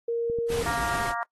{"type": "tone", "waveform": "sine", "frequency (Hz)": 466.2, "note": "A#4", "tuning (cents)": 0, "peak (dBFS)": -24, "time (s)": [0.08, 0.63], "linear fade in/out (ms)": 5}
{"type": "clicks", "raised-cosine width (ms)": 3, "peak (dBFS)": -25, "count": 6, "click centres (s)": [0.299, 0.387, 0.503, 0.59, 0.637, 0.711]}
{"type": "noise", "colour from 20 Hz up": "pink", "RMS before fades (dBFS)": -34, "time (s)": [0.48, 1.14], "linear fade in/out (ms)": 50}
{"type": "harmonic tone", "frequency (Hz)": 233.7, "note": "A#3", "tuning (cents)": 5, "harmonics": [3, 4, 5, 6, 7, 8], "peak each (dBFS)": [-33, -33, -33, -35, -40, -39], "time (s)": [0.66, 1.23], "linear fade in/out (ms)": 0}
{"effects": ["noise-tail reverb RT60 0.1 s tail -23 dB re dry", "AAC 32 kbps"]}